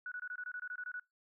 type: tone bursts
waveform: sine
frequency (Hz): 1473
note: F#6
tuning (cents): -8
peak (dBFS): -39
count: 12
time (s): 0.06-0.997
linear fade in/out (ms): 2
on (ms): 57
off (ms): 23
effects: noise-tail reverb RT60 0.2 s tail -23 dB re dry